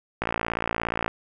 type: click train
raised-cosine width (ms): 0.5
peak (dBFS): -10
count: 50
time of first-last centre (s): 0.22-1.08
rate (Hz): 57
effects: none